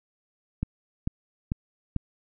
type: click train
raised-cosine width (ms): 5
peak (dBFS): -14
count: 4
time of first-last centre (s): 0.63-1.963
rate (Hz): 2.25
effects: none